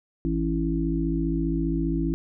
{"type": "harmonic tone", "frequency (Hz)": 55, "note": "A1", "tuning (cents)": 0, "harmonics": [1, 3, 5, 6], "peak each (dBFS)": [-28, -28, -28, -28], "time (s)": [0.25, 2.14], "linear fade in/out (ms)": 0, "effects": []}